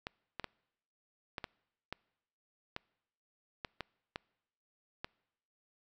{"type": "clicks", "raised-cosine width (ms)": 0.3, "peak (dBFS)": -22, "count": 11, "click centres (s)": [0.069, 0.397, 0.443, 1.382, 1.442, 1.926, 2.764, 3.648, 3.807, 4.159, 5.045], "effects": ["noise-tail reverb RT60 0.9 s tail -26 dB re dry"]}